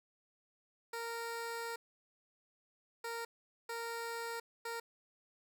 15% pulse tone bursts at uneven times, 463.6 Hz, A#4, 10 cents flat, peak -33 dBFS, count 4, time 0.93-1.76 / 3.04-3.25 / 3.69-4.4 / 4.65-4.8 s, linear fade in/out 5 ms, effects none

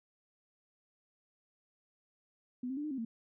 sine tone with pitch steps, 249.3 / 264.5 / 293.9 / 305 / 266.6 / 227.6 Hz, B3 / C4 / D4 / D#4 / C4 / A#3, +16 / +19 / +1 / -34 / +33 / -41 cents, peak -35 dBFS, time 2.63-3.05 s, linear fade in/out 5 ms, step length 70 ms, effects none

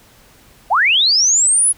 sine linear sweep, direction up, 607 to 10540 Hz, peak -10 dBFS, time 0.7-1.73 s, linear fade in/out 20 ms, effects pink hiss -48 dBFS RMS until 1.77 s

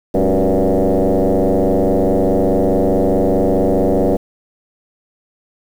sine tone with frequency modulation, 107.8 Hz, A2, 35 cents flat, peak -10 dBFS, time 0.14-4.17 s, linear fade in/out 10 ms, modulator 95.4 Hz, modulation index 5.8, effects tanh soft clip ceiling -6 dBFS + 7-bit

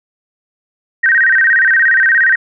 sine tone with vibrato, 1708 Hz, G#6, 48 cents sharp, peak -7 dBFS, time 1.03-2.36 s, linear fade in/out 10 ms, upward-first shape square, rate 17 Hz, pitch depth 160 cents each way, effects none

